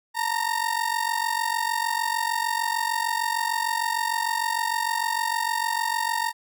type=ring-modulated tone; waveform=30% pulse; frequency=922 Hz; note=A#5; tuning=19 cents flat; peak=-18 dBFS; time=0.14-6.33 s; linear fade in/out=50 ms; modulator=23.3 Hz; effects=none